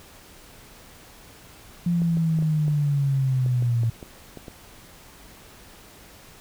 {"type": "linear sweep", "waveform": "sine", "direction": "down", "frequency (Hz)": [174.61, 113.7], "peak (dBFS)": -19, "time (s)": [1.86, 3.9], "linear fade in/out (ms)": 5}
{"type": "clicks", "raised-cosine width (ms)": 2, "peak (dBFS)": -24, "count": 11, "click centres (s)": [2.019, 2.171, 2.388, 2.424, 2.681, 3.462, 3.624, 3.834, 4.028, 4.373, 4.482]}
{"effects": ["pink hiss -48 dBFS RMS until 6.4 s"]}